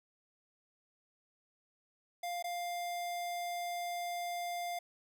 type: tone with dropouts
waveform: square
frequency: 700 Hz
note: F5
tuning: 4 cents sharp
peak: -37 dBFS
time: 2.23-4.79 s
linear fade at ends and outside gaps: 5 ms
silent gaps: 2.426-2.441 s
effects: none